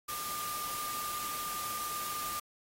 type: tone in noise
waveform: sine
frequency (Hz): 1200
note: D6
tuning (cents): +37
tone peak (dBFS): -38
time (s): 0.08-2.4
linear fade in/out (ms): 10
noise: white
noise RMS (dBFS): -40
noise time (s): 0.08-2.4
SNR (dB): -1
effects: AAC 48 kbps